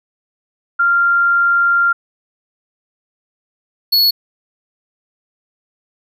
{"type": "tone pair in turn", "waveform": ["sine", "square"], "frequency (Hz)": [1390, 4382], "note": ["F6", "C#8"], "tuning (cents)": [-9, -21], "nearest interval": "octave + minor sixth", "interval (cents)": 1988, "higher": "second", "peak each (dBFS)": -10, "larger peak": "neither", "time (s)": [[0.79, 1.93], [3.92, 4.11]], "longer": "first", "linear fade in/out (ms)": 10, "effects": []}